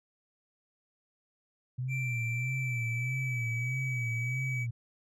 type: tone with vibrato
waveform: sine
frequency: 123.47 Hz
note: B2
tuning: in tune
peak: -31 dBFS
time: 1.78-4.71 s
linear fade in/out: 10 ms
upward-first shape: sine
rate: 1.6 Hz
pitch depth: 110 cents each way
type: tone with pitch glide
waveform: triangle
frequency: 2349 to 2282 Hz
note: D7 to C#7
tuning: 0 to +50 cents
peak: -33 dBFS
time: 1.88-4.67 s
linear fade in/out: 50 ms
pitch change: -50 cents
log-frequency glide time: 2.26-3.67 s
effects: none